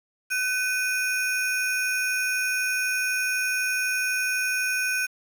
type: ring-modulated tone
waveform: square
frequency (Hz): 1996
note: B6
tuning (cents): +18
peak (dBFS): -21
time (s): 0.3-5.07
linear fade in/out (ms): 20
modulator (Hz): 484
effects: 8-bit